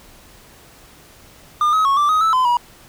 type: tone with pitch steps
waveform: triangle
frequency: 1208 / 1273 / 1102 / 1172 / 1257 / 1313 / 1021 / 964 Hz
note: D6 / D#6 / C#6 / D6 / D#6 / E6 / C6 / B5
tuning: +48 / +39 / -11 / -4 / +17 / -7 / -43 / -42 cents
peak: -11 dBFS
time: 1.61-2.57 s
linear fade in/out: 2 ms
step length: 120 ms
effects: pink hiss -46 dBFS RMS until 2.88 s